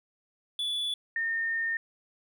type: tone pair in turn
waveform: triangle / sine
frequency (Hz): 3444 / 1824.4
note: A7 / A#6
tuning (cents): -38 / -38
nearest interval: major seventh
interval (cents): 1100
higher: first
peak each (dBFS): -27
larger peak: neither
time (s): 0.59-0.94 / 1.16-1.77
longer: second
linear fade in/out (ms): 2
effects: none